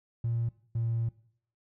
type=tone pair in turn; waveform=triangle; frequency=116.54 / 115.13 Hz; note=A#2 / A#2; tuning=0 / -21 cents; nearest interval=unison; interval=21 cents; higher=first; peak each=-24 dBFS; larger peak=neither; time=0.24-0.49 / 0.75-1.09 s; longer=second; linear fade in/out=5 ms; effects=noise-tail reverb RT60 0.6 s tail -22 dB re dry + tanh soft clip ceiling -23 dBFS